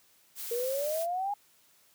blue noise, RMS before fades -39 dBFS, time 0.35-1.07 s, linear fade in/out 50 ms
sine exponential sweep, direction up, 462.9 to 830 Hz, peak -29 dBFS, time 0.51-1.34 s, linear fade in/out 5 ms
effects white hiss -64 dBFS RMS until 1.94 s + high-pass 80 Hz 12 dB/octave

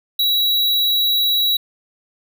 square tone, 3894 Hz, B7, 25 cents flat, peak -15 dBFS, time 0.19-1.57 s, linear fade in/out 5 ms, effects none

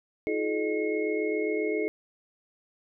sine tone cluster, 321 / 360.9 / 428.4 / 610 / 2169 Hz, E4 / F#4 / A4 / D#5 / C#7, -46 / -43 / -46 / -34 / -38 cents, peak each -31 / -36 / -28 / -36 / -36 dBFS, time 0.27-1.88 s, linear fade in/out 0 ms, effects none

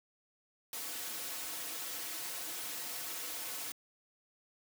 white noise with comb filter, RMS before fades -41 dBFS, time 0.73-3.72 s, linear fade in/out 2 ms, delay 5 ms, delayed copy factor -0.85, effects high-pass 200 Hz 12 dB/octave

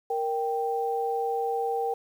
sine tone pair together, 466.2 / 784.1 Hz, A#4 / G5, 0 / 0 cents, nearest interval major sixth, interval 900 cents, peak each -28 dBFS, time 0.1-1.94 s, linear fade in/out 5 ms, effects 9-bit

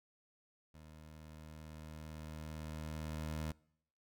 20% pulse tone with level ramp, 77.78 Hz, D#2, in tune, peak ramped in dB -50 to -33 dBFS, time 0.74-3.52 s, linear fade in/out 5 ms, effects noise-tail reverb RT60 0.7 s tail -24 dB re dry

